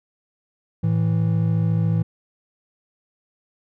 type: tone pair together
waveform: triangle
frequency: 110 / 164.03 Hz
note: A2 / E3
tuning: 0 / -8 cents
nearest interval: perfect fifth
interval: 692 cents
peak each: -18 dBFS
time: 0.83-2.03 s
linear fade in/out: 10 ms
effects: none